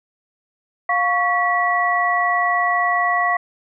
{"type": "tone cluster", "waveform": "sine", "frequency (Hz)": [707, 1117, 1945], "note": ["F5", "C#6", "B6"], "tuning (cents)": [21, 13, -27], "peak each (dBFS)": -20, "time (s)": [0.89, 3.37], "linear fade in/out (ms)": 5, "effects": []}